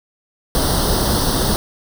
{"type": "noise with comb filter", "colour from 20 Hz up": "pink", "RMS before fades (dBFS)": -17, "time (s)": [0.55, 1.56], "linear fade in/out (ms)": 0, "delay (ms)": 0.21, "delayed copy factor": 0.9, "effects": []}